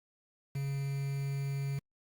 triangle tone with quantisation, 138.59 Hz, C#3, in tune, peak -30 dBFS, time 0.55-1.79 s, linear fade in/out 5 ms, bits 8, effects Opus 48 kbps

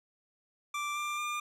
25% pulse tone with pitch steps, 1174.7 / 1187.7 / 1200.8 Hz, D6 / D6 / D6, 0 / +19 / +38 cents, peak -29 dBFS, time 0.74-1.4 s, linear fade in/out 5 ms, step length 220 ms, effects low-pass 10000 Hz 12 dB/octave

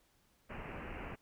pink low-pass noise, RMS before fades -45 dBFS, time 0.49-1.16 s, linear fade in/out 20 ms, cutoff 2800 Hz, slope 96 dB/octave, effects pink hiss -72 dBFS RMS until 1.21 s

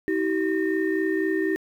sine tone cluster, 319.9 / 383.9 / 1828 Hz, D#4 / G4 / A#6, +48 / -36 / -34 cents, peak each -24 / -24 / -30 dBFS, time 0.08-1.56 s, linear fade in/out 0 ms, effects tanh soft clip ceiling -13 dBFS + 9-bit

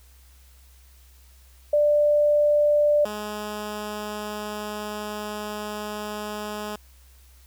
sine / 10% pulse tone pair in turn, 591 / 210.2 Hz, D5 / G#3, +11 / +21 cents, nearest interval octave + tritone, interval 1790 cents, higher first, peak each -16 / -22 dBFS, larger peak first, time 1.73-3.05 / 3.05-6.76 s, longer second, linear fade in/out 5 ms, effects added 64 Hz sine -50 dBFS peak until 7.46 s + white hiss -58 dBFS RMS until 7.46 s

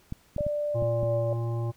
clicks, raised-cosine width 5 ms, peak -20 dBFS, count 6, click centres 0.124 / 0.364 / 0.408 / 0.466 / 0.824 / 1.031 s
sine tone with pitch glide, 590 to 578.2 Hz, D5 to D5, +8 to -27 cents, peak -26 dBFS, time 0.38-1.33 s, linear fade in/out 2 ms, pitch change -35 cents, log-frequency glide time 0.74-1.15 s
harmonic tone, 116.54 Hz, A#2, in tune, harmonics 1 / 3 / 5 / 7 / 9, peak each -27 / -37 / -41 / -44 / -46 dBFS, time 0.74-1.72 s, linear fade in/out 20 ms
effects pink hiss -61 dBFS RMS until 1.76 s

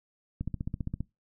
click train, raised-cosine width 5 ms, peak -20 dBFS, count 10, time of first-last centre 0.41-1.006 s, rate 15.1 Hz, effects noise-tail reverb RT60 0.2 s tail -22 dB re dry

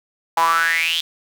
sawtooth tone with high-pass filter sweep, 165.1 Hz, E3, 3 cents sharp, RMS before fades -18 dBFS, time 0.37-1.01 s, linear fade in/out 5 ms, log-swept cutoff 870 to 3500 Hz, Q 9.3, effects none

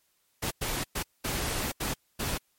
pink noise bursts at uneven times, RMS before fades -31 dBFS, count 6, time 0.42-0.51 / 0.61-0.84 / 0.95-1.03 / 1.24-1.72 / 1.8-1.94 / 2.19-2.38 s, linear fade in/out 10 ms, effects white hiss -71 dBFS RMS until 2.58 s + MP3 64 kbps

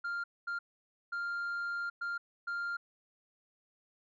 sine tone bursts at uneven times, 1396.9 Hz, F6, in tune, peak -31 dBFS, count 5, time 0.04-0.24 / 0.47-0.59 / 1.12-1.9 / 2.01-2.18 / 2.47-2.77 s, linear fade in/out 10 ms, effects tanh soft clip ceiling -33 dBFS

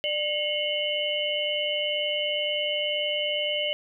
sine tone cluster, 595 / 2164 / 2810 / 3002 Hz, D5 / C#7 / F7 / F#7, +22 / -42 / +10 / +24 cents, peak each -29 / -33 / -33 / -28 dBFS, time 0.04-3.73 s, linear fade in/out 0 ms, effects none

